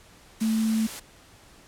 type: tone in noise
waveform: sine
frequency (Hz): 221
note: A3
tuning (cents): +8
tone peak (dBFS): -21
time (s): 0.41-0.87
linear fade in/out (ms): 10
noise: white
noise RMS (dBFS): -37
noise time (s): 0.4-1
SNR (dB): +13
effects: pink hiss -53 dBFS RMS until 1.67 s + low-pass 11000 Hz 12 dB/octave